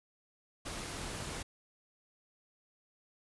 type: noise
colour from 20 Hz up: pink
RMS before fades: -41 dBFS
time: 0.65-1.43 s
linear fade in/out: 10 ms
effects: resampled to 24000 Hz